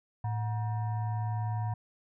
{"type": "tone with frequency modulation", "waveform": "sine", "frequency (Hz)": 110, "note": "A2", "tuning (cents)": 0, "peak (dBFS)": -29, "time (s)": [0.24, 1.74], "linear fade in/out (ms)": 5, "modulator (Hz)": 841, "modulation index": 0.5, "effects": []}